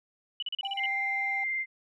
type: tone bursts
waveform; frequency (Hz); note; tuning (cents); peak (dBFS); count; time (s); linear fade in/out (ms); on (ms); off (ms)
sine; 2960; F#7; 0; -30; 8; 0.4-0.859; 2; 25; 37
type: tone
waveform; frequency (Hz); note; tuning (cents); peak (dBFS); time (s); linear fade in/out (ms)
triangle; 788; G5; +9; -33; 0.63-1.44; 5
type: tone with vibrato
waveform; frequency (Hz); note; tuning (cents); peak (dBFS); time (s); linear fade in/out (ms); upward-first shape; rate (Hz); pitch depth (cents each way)
sine; 2093; C7; 0; -28; 0.76-1.66; 50; triangle; 19; 19
effects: none